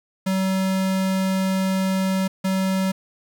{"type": "tone pair in turn", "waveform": "square", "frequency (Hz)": [190, 190], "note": ["F#3", "F#3"], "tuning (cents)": [46, 46], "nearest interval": "unison", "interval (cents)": 0, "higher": "neither", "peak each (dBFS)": -20, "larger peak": "neither", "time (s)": [[0.26, 2.28], [2.44, 2.92]], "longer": "first", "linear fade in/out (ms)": 10, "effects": ["8-bit"]}